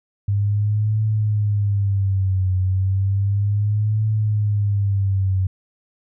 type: tone with vibrato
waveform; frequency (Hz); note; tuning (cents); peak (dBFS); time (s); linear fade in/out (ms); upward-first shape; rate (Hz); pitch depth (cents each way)
sine; 100.3; G2; +40; -16; 0.28-5.47; 5; triangle; 0.33; 140
effects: none